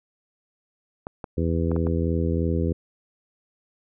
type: clicks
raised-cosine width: 1 ms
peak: -18 dBFS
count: 5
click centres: 1.069 / 1.242 / 1.716 / 1.763 / 1.869 s
type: harmonic tone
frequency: 83 Hz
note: E2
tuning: 12 cents sharp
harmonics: 1 / 2 / 3 / 4 / 5 / 6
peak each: -24 / -27 / -29 / -30 / -31 / -32 dBFS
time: 1.37-2.73 s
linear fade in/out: 10 ms
effects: none